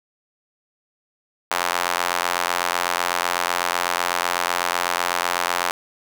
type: tone with high-pass filter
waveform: sawtooth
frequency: 88 Hz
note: F2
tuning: 14 cents sharp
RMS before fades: -23 dBFS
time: 1.51-5.71 s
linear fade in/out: 0 ms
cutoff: 960 Hz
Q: 1.3
effects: none